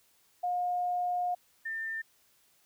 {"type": "tone pair in turn", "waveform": "sine", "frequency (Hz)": [715, 1797], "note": ["F5", "A6"], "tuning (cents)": [41, 36], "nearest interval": "octave + major third", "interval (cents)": 1595, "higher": "second", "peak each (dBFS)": [-28, -33], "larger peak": "first", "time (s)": [[0.43, 1.35], [1.65, 2.02]], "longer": "first", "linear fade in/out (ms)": 10, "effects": ["white hiss -67 dBFS RMS until 2.65 s"]}